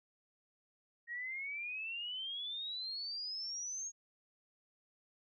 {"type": "exponential sweep", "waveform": "sine", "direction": "up", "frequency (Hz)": [1868, 6630], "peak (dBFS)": -39, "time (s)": [1.07, 3.92], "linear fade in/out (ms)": 50, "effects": []}